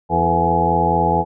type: harmonic tone with a mistuned harmonic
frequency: 84.4 Hz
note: E2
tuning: 41 cents sharp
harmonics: 1 / 2 / 3 / 4 / 5 / 6 / 8 / 9 / 10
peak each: -25 / -22 / -29 / -26 / -24 / -24 / -25 / -23 / -17 dBFS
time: 0.09-1.25 s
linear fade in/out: 50 ms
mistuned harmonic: 5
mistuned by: +59 cents
effects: none